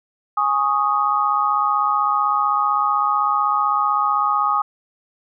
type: chord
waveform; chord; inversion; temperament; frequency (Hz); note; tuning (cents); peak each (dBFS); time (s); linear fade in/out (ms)
sine; Ab suspended fourth; none; equal; 830.6 / 1108.7 / 1244.5; Ab5 / Db6 / Eb6; 0 / 0 / 0; -22 / -22 / -18; 0.37-4.62; 5
effects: none